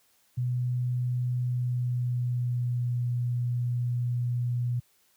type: tone with pitch glide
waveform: sine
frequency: 124 to 121.8 Hz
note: B2 to B2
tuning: +7 to -24 cents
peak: -25 dBFS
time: 0.37-4.8 s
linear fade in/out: 10 ms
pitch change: -31 cents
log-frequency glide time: 1.42-3 s
effects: white hiss -66 dBFS RMS until 5.16 s + high-pass 60 Hz 12 dB/octave